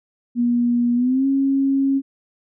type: tone with pitch glide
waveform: sine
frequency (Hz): 240.1 to 272.6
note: B3 to C#4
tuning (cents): -49 to -29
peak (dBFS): -15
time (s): 0.35-2.02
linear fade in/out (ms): 50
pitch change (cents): +220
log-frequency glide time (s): 0.95-1.26
effects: none